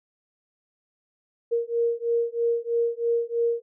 sine beating tone pair, 466.2 / 469.3 Hz, A#4 / A#4, 0 / +12 cents, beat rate 3.1 Hz, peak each -25 dBFS, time 1.51-3.62 s, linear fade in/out 20 ms, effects none

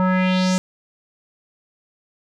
square tone with low-pass filter sweep, 185 Hz, F#3, in tune, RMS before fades -18 dBFS, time 0-0.58 s, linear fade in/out 0 ms, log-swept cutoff 1100 to 7600 Hz, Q 2.8, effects none

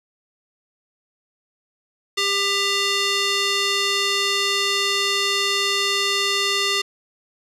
square tone with band-pass filter, 398.2 Hz, G4, 27 cents sharp, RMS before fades -21 dBFS, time 2.17-6.82 s, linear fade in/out 10 ms, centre 3800 Hz, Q 1.3, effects resampled to 32000 Hz

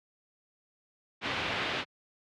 white low-pass noise, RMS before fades -33 dBFS, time 1.21-1.85 s, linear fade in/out 50 ms, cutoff 3300 Hz, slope 24 dB/octave, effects high-pass 80 Hz 12 dB/octave

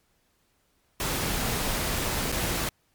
pink noise with dropouts, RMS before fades -28 dBFS, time 1-2.69 s, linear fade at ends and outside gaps 1 ms, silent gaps 2.318-2.324 s, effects pink hiss -69 dBFS RMS until 2.94 s + MP3 96 kbps

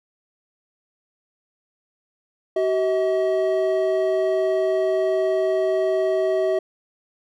triangle tone pair together, 380 / 638.7 Hz, F#4 / D#5, +46 / +45 cents, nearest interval major sixth, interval 899 cents, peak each -19 dBFS, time 2.56-6.59 s, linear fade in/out 5 ms, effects none

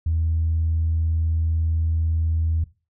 sine tone, 81 Hz, E2, 30 cents flat, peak -18 dBFS, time 0.06-2.64 s, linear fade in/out 5 ms, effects noise-tail reverb RT60 0.3 s tail -18 dB re dry + tanh soft clip ceiling -14 dBFS

